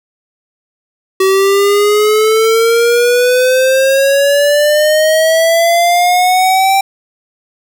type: exponential sweep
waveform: square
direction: up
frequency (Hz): 379.6 to 784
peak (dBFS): -8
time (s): 1.2-6.81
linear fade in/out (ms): 5
effects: none